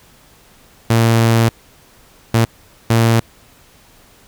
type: tone bursts at uneven times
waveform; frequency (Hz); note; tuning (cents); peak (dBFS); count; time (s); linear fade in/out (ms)
sawtooth; 114.6; A#2; -29; -6; 3; 0.9-1.49 / 2.34-2.45 / 2.9-3.2; 5
effects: pink hiss -48 dBFS RMS until 4.27 s